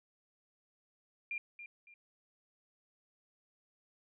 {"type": "tone with echo", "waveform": "sine", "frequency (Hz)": 2397, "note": "D7", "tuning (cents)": 35, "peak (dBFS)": -36, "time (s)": [1.31, 1.38], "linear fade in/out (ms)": 2, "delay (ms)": 280, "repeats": 2, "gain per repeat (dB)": -10, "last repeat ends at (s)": 1.94, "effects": []}